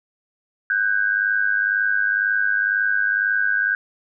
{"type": "tone pair together", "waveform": "sine", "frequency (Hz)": [1507, 1609], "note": ["F#6", "G6"], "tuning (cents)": [31, 45], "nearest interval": "minor second", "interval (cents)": 114, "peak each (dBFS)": -20, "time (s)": [0.7, 3.75], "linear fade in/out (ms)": 2, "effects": []}